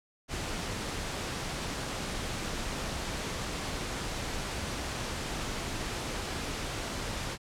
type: noise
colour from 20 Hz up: pink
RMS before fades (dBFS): -35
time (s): 0.28-7.38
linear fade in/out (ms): 50
effects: low-pass 8000 Hz 12 dB/octave